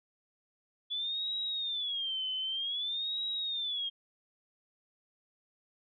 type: tone with vibrato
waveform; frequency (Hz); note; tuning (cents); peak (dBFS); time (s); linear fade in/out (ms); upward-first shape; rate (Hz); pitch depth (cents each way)
sine; 3418; G#7; +49; -32; 0.9-3.9; 20; sine; 0.53; 200
effects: none